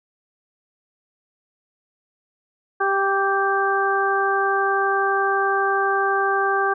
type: harmonic tone with a mistuned harmonic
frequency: 393 Hz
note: G4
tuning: 4 cents sharp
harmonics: 1 / 2 / 3 / 4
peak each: -23 / -23 / -23 / -23 dBFS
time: 2.8-6.74 s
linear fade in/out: 10 ms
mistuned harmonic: 3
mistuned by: -17 cents
effects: none